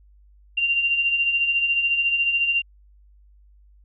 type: beating tone pair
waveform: sine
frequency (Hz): 2762 / 2776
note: F7 / F7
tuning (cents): -20 / -11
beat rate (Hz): 14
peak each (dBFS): -28 / -19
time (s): 0.57-2.62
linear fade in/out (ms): 10
effects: added 50 Hz sine -50 dBFS peak until 3.84 s